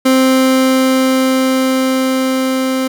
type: tone with level ramp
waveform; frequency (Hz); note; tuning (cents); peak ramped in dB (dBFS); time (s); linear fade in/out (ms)
30% pulse; 261.6; C4; 0; -5 to -11; 0.05-2.88; 10
effects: none